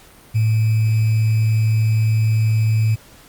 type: tone with sample-and-hold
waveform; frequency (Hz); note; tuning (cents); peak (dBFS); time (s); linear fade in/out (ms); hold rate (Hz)
sine; 110; A2; 0; -13; 0.34-2.96; 20; 2450
effects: pink hiss -46 dBFS RMS until 3.28 s + Opus 48 kbps